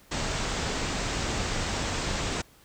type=low-pass noise; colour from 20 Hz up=pink; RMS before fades=-30 dBFS; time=0.11-2.42 s; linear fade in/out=10 ms; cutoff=8200 Hz; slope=96 dB/octave; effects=pink hiss -57 dBFS RMS until 2.64 s